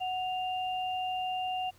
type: tone pair together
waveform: sine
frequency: 740 / 2794 Hz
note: F#5 / F7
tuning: 0 / 0 cents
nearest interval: octave + major seventh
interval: 2300 cents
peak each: -31 / -38 dBFS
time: 0-1.71 s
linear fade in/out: 20 ms
effects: added 96 Hz sine -62 dBFS peak until 1.78 s + pink hiss -62 dBFS RMS until 1.78 s